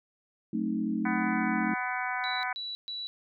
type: chord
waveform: sine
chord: F# diminished seventh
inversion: none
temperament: equal with one note detuned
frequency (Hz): 185 / 220 / 264.7 / 311.1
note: F#3 / A3 / C4 / Eb4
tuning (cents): 0 / 0 / +20 / 0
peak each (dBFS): -36 / -30 / -35 / -33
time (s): 0.53-1.74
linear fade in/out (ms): 5
type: harmonic tone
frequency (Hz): 249.9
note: B3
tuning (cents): +21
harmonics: 3 / 4 / 5 / 6 / 7 / 8 / 9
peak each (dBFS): -35 / -36 / -41 / -35 / -40 / -40 / -38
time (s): 1.05-2.53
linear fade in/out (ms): 5
type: tone bursts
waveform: sine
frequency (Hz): 3936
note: B7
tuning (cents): -7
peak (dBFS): -34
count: 3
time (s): 2.24-3.07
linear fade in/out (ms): 0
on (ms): 190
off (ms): 130
effects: none